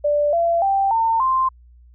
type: tone with pitch steps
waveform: sine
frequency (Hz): 587.3 / 678.5 / 784 / 905.7 / 1046.4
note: D5 / E5 / G5 / A5 / C6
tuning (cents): 0 / +50 / 0 / +50 / 0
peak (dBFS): -15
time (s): 0.04-1.49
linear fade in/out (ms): 10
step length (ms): 290
effects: added 60 Hz sine -45 dBFS peak until 1.94 s